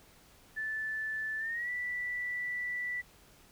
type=tone with pitch glide; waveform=sine; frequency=1752 to 1966.6 Hz; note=A6 to B6; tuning=-8 to -8 cents; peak=-33 dBFS; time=0.56-3.02 s; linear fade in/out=20 ms; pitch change=+200 cents; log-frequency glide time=1.38-1.7 s; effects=pink hiss -60 dBFS RMS until 3.51 s